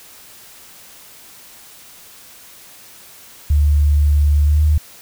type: tone with pitch glide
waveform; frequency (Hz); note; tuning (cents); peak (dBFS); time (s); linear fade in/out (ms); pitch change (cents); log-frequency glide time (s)
sine; 73.42 to 76.14; D2 to D#2; 0 to -37; -10; 3.5-4.78; 5; +63; 4.43-4.62
effects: white hiss -42 dBFS RMS until 5.01 s